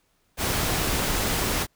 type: noise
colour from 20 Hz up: pink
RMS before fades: -25 dBFS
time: 0.37-1.67 s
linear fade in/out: 50 ms
effects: pink hiss -68 dBFS RMS until 1.75 s